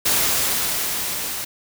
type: noise with level ramp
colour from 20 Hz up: white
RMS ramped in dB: -18 to -28 dBFS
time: 0.05-1.45 s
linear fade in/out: 10 ms
effects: none